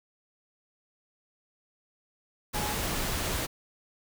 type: tone in noise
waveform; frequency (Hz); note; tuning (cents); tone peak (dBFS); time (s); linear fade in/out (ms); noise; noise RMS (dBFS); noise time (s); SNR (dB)
sine; 839; G#5; +17; -35; 2.54-2.74; 20; pink; -31; 2.53-3.47; -7
effects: none